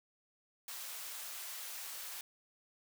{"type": "high-pass noise", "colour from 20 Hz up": "white", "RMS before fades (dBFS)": -45, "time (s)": [0.68, 2.21], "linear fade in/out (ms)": 2, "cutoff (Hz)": 710, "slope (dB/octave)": 12, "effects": []}